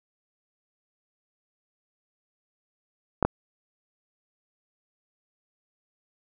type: clicks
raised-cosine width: 1 ms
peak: -7 dBFS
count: 2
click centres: 3.227 / 3.25 s
effects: none